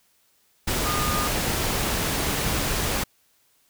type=tone in noise; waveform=sine; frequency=1220 Hz; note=D#6; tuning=34 cents flat; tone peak=-27 dBFS; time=0.85-1.28 s; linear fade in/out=10 ms; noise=pink; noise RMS=-25 dBFS; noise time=0.67-3.04 s; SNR=-5 dB; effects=white hiss -64 dBFS RMS until 3.69 s